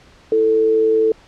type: tone pair together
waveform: sine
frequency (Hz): 331.5 / 442.5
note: E4 / A4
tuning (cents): +10 / +10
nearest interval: perfect fourth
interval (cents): 500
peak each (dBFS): -23 / -12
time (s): 0.32-1.12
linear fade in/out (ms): 2
effects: pink hiss -48 dBFS RMS until 1.27 s + low-pass 5000 Hz 12 dB/octave